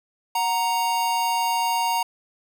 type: tone pair together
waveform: square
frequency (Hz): 740.5 / 932.3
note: F#5 / A#5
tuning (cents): +1 / 0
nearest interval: major third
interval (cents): 399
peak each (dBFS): -29 / -22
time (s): 0.35-2.03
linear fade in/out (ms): 5
effects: none